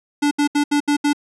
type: tone bursts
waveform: square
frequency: 290.8 Hz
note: D4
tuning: 17 cents flat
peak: -15 dBFS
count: 6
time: 0.22-1.132 s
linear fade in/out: 10 ms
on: 92 ms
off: 72 ms
effects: resampled to 24000 Hz